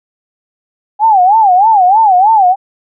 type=tone with vibrato; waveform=sine; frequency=804 Hz; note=G5; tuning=44 cents sharp; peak=-4 dBFS; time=0.99-2.56 s; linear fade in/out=50 ms; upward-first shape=sine; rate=3.2 Hz; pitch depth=200 cents each way; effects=none